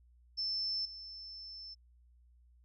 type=tone with level steps; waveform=sine; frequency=5300 Hz; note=E8; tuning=9 cents sharp; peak=-33 / -45 dBFS; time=0.37-1.75 s; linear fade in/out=20 ms; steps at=0.85 s; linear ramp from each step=5 ms; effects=added 60 Hz sine -61 dBFS peak until 2.64 s